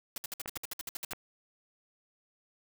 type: noise bursts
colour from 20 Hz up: white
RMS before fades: -38 dBFS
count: 13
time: 0.16-1.128 s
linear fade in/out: 2 ms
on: 20 ms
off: 59 ms
type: clicks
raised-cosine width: 0.5 ms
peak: -25 dBFS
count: 3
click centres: 0.459 / 0.568 / 1.133 s
effects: none